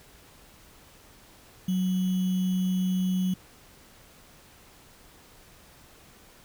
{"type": "tone with sample-and-hold", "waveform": "sine", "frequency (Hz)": 185, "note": "F#3", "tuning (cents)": 0, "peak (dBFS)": -23, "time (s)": [1.68, 3.34], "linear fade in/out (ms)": 5, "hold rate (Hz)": 3150, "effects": ["pink hiss -54 dBFS RMS until 6.44 s"]}